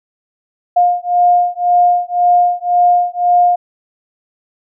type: beating tone pair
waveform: sine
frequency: 708 / 709.9 Hz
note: F5 / F5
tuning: +23 / +28 cents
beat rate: 1.9 Hz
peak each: -12 dBFS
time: 0.76-3.56 s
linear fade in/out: 10 ms
effects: none